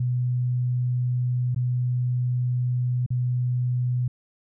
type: tone with dropouts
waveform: sine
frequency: 124.2 Hz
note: B2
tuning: 10 cents sharp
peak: -21 dBFS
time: 0-4.08 s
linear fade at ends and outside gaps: 5 ms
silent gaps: 1.547-1.561 / 3.063-3.104 s
effects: none